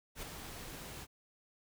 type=noise with ADSR envelope; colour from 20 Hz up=pink; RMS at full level=-41 dBFS; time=0.15-1.07 s; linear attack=75 ms; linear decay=6 ms; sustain=-6 dB; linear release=45 ms; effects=none